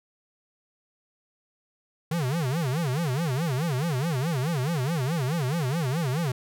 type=tone with vibrato; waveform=square; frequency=146.8 Hz; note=D3; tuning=in tune; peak=-25 dBFS; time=2.11-6.32 s; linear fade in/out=5 ms; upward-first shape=sine; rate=4.7 Hz; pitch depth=290 cents each way; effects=none